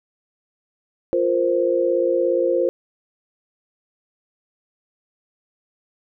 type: chord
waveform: sine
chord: F suspended fourth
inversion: none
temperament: equal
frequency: 349.2 / 466.2 / 523.3 Hz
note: F4 / Bb4 / C5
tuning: 0 / 0 / 0 cents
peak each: -21 / -23 / -19 dBFS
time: 1.13-2.69 s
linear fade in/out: 0 ms
effects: none